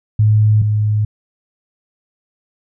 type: tone pair in turn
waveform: sine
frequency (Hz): 107.1 / 106.11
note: A2 / G#2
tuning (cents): -46 / +38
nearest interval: unison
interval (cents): 16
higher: first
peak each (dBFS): -8 / -12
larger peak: first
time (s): 0.19-0.62 / 0.62-1.05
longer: neither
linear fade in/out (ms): 5
effects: none